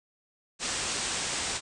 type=low-pass noise; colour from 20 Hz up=white; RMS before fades=-32 dBFS; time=0.59-1.61 s; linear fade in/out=50 ms; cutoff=8900 Hz; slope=96 dB/octave; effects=none